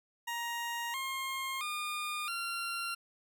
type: tone with pitch steps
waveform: 20% pulse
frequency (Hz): 941 / 1068.5 / 1213.3 / 1377.7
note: A#5 / C6 / D#6 / F6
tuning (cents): +16 / +36 / -44 / -24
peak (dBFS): -30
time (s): 0.27-2.95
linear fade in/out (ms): 10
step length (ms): 670
effects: none